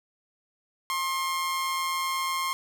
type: tone with amplitude modulation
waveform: sawtooth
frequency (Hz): 1066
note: C6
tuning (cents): +32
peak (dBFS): -21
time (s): 0.9-2.53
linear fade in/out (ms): 0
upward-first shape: sine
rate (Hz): 168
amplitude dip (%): 40
effects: none